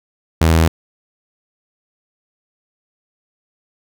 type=tone; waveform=sawtooth; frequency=81.3 Hz; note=E2; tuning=23 cents flat; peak=-6 dBFS; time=0.41-0.68 s; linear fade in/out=5 ms; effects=none